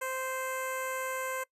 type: tone with notch filter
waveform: 10% pulse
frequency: 521 Hz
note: C5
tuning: 7 cents flat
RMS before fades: -35 dBFS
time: 0.01-1.44 s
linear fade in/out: 10 ms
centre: 3700 Hz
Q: 0.75
effects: noise-tail reverb RT60 0.1 s tail -21 dB re dry + resampled to 32000 Hz